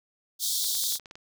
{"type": "high-pass noise", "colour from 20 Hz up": "pink", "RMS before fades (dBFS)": -28, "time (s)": [0.39, 0.99], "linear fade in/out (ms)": 50, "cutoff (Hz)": 3400, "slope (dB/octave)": 96}
{"type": "clicks", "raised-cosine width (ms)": 0.2, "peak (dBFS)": -27, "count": 9, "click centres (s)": [0.644, 0.751, 0.838, 0.923, 0.956, 0.997, 1.058, 1.111, 1.155]}
{"effects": []}